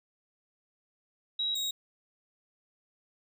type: tone pair in turn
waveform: sine / 35% pulse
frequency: 3852 / 3792 Hz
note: B7 / A#7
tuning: -44 / +29 cents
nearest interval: unison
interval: 27 cents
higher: first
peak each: -28 dBFS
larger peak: neither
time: 1.39-1.55 / 1.55-1.71 s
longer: neither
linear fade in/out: 5 ms
effects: none